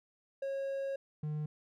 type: tone pair in turn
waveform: triangle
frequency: 546 / 151.54 Hz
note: C#5 / D#3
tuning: -26 / -45 cents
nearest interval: octave + minor seventh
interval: 2219 cents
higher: first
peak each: -32 / -32 dBFS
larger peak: neither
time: 0.42-0.96 / 1.23-1.46 s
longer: first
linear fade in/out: 5 ms
effects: none